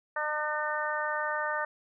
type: harmonic tone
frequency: 302.2 Hz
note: D4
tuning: 50 cents sharp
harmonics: 2 / 3 / 4 / 5 / 6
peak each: -35 / -35 / -35 / -35 / -35 dBFS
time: 0.16-1.65 s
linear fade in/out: 5 ms
effects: none